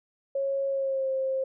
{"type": "tone with pitch glide", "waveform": "sine", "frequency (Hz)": [548, 530.3], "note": ["C#5", "C5"], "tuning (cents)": [-20, 23], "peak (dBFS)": -25, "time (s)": [0.35, 1.44], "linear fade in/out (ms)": 5, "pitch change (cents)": -57, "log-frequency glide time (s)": [0.68, 1.1], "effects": []}